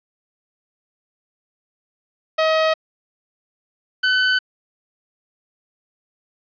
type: tone pair in turn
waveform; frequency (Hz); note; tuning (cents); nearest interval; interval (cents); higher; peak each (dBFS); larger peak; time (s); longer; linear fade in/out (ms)
sawtooth; 635 / 1510.3; D#5 / F#6; +35 / +35; octave + minor third; 1500; second; -11; neither; 2.38-2.74 / 4.03-4.39; neither; 10
effects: resampled to 11025 Hz + 8-bit